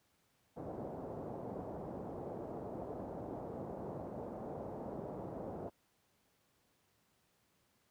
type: low-pass noise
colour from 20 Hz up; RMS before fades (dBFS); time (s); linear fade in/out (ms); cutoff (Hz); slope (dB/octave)
white; -44; 0.56-5.7; 20; 700; 24
effects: pink hiss -75 dBFS RMS until 7.9 s + high-pass 80 Hz 12 dB/octave